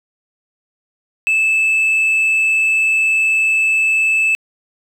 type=tone with frequency modulation; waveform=sine; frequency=2621 Hz; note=E7; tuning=11 cents flat; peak=-9 dBFS; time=1.27-4.35 s; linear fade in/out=0 ms; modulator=58.6 Hz; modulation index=0.28; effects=tanh soft clip ceiling -11 dBFS + 8-bit